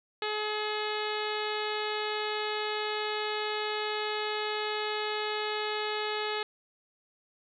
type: harmonic tone with a mistuned harmonic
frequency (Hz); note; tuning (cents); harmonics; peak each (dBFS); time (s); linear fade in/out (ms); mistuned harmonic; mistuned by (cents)
424.7; G#4; +39; 1 / 2 / 3 / 4 / 5 / 6 / 7 / 8 / 9 / 10; -34 / -37 / -39 / -40 / -41 / -42 / -42 / -43 / -44 / -44; 0.22-6.43; 2; 9; -21
effects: none